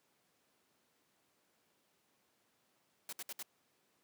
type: noise bursts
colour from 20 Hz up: white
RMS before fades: -44 dBFS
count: 4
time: 3.09-3.427 s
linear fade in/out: 2 ms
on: 37 ms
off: 63 ms
effects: pink hiss -75 dBFS RMS until 4.03 s + high-pass 200 Hz 12 dB/octave